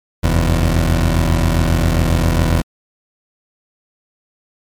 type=tone pair together; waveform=20% pulse; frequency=44.85 / 82.3 Hz; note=F1 / E2; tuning=+47 / -2 cents; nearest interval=major seventh; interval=1051 cents; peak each=-10 dBFS; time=0.23-2.62 s; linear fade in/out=10 ms; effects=MP3 96 kbps